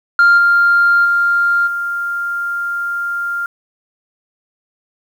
sine tone with level steps, 1396.9 Hz, F6, in tune, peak -4 / -7 / -10 / -17 dBFS, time 0.19-3.46 s, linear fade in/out 2 ms, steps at 0.37 / 1.04 / 1.66 s, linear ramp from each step 20 ms, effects tanh soft clip ceiling -4 dBFS + 7-bit

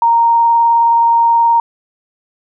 sine tone with vibrato, 930 Hz, A#5, 4 cents flat, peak -7 dBFS, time 0.02-1.6 s, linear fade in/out 2 ms, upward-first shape sine, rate 19 Hz, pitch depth 9 cents each way, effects none

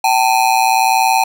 square ring-modulated tone, 830.6 Hz, G#5, in tune, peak -8 dBFS, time 0.04-1.24 s, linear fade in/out 5 ms, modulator 60.5 Hz, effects 7-bit

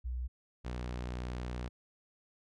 sine / sawtooth tone pair in turn, 61.74 / 61.24 Hz, B1 / B1, 0 / -14 cents, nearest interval unison, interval 14 cents, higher first, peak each -34 / -33 dBFS, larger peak second, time 0.04-0.28 / 0.64-1.69 s, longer second, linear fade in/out 20 ms, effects low-pass 6000 Hz 12 dB/octave

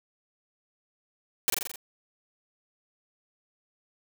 white noise with echo, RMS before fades -23 dBFS, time 1.48-1.5 s, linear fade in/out 0 ms, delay 43 ms, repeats 6, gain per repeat -3 dB, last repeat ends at 1.758 s, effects none

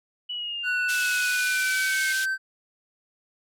sine exponential sweep, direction down, 2960 to 2153 Hz, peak -29 dBFS, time 0.29-2.13 s, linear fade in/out 10 ms
triangle tone with pitch glide, 1480 to 1549.1 Hz, F#6 to G6, 0 to -21 cents, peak -22 dBFS, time 0.63-2.38 s, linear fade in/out 50 ms, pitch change +79 cents, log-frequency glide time 1.27-2.02 s
pink band-pass noise, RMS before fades -32 dBFS, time 0.88-2.26 s, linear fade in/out 20 ms, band 2700 to 12000 Hz, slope 24 dB/octave
effects none

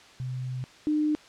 sine tone pair in turn, 127.8 / 302.9 Hz, C3 / D#4, -40 / -46 cents, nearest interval octave + minor third, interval 1494 cents, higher second, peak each -30 / -22 dBFS, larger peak second, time 0.2-0.64 / 0.87-1.15 s, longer first, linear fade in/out 0 ms, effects white hiss -52 dBFS RMS until 1.28 s + low-pass 5000 Hz 12 dB/octave

